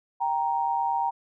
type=tone pair together; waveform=sine; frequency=785.4 / 934 Hz; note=G5 / A#5; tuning=+3 / +3 cents; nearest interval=minor third; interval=300 cents; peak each=-27 / -25 dBFS; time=0.2-1.11 s; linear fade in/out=20 ms; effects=none

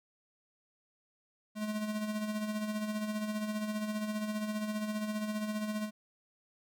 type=tone with tremolo; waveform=square; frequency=213 Hz; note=G#3; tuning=44 cents sharp; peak=-32 dBFS; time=1.55-5.91 s; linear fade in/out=50 ms; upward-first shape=sine; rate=15 Hz; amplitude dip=50%; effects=none

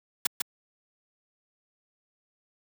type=noise with echo; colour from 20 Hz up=white; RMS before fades=-24 dBFS; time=0.25-0.27 s; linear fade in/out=5 ms; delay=150 ms; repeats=1; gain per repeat=-4 dB; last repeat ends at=0.42 s; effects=high-pass 150 Hz 12 dB/octave

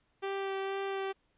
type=tone with vibrato; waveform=sawtooth; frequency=390 Hz; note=G4; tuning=9 cents flat; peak=-29 dBFS; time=0.22-1.13 s; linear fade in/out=20 ms; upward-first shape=sine; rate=2.1 Hz; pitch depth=11 cents each way; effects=pink hiss -74 dBFS RMS until 1.37 s + resampled to 8000 Hz

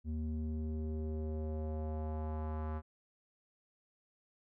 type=tone with low-pass filter sweep; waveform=square; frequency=77.78 Hz; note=D#2; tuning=in tune; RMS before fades=-38 dBFS; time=0.04-2.82 s; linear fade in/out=50 ms; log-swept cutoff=210 to 1200 Hz; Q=1.9; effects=none

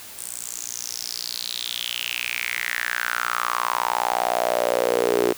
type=tone with high-pass filter sweep; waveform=sawtooth; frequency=59.8 Hz; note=A#1; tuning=45 cents sharp; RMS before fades=-25 dBFS; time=0.18-5.33 s; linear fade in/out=10 ms; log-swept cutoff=8900 to 380 Hz; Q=5.3; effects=white hiss -40 dBFS RMS until 5.37 s

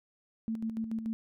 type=tone with tremolo; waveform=sine; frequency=223.6 Hz; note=A3; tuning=28 cents sharp; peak=-30 dBFS; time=0.48-1.13 s; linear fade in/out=0 ms; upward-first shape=square; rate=6.9 Hz; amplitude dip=55%; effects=none

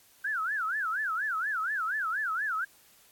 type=tone with vibrato; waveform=sine; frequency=1495 Hz; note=F#6; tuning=17 cents sharp; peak=-28 dBFS; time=0.24-2.65 s; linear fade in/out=10 ms; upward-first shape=sine; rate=4.2 Hz; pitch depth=280 cents each way; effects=white hiss -60 dBFS RMS until 3.11 s + AAC 64 kbps

